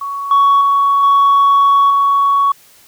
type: tone with level steps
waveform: sine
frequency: 1118 Hz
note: C#6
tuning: 14 cents sharp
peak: -19 / -5 / -8 / -5 / -8 dBFS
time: 0.01-2.52 s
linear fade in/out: 5 ms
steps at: 0.31 / 0.61 / 1.03 / 1.9 s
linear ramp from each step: 2 ms
effects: tanh soft clip ceiling -5 dBFS + white hiss -46 dBFS RMS until 2.87 s